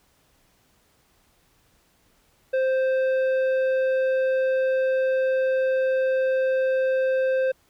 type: tone with tanh clipping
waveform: sine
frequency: 523.3 Hz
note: C5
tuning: in tune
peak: -21 dBFS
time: 2.53-7.52 s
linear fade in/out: 10 ms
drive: 9 dB
effects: pink hiss -63 dBFS RMS until 7.69 s